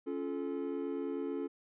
triangle chord, Db augmented, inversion none, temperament just, 277.2 / 346.5 / 433.1 Hz, Db4 / F4 / A4, 0 / -14 / -27 cents, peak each -36 / -38 / -37 dBFS, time 0.06-1.48 s, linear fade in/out 20 ms, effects resampled to 8000 Hz

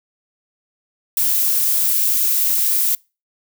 violet noise, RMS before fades -17 dBFS, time 1.17-2.95 s, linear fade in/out 2 ms, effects noise-tail reverb RT60 0.3 s tail -26 dB re dry

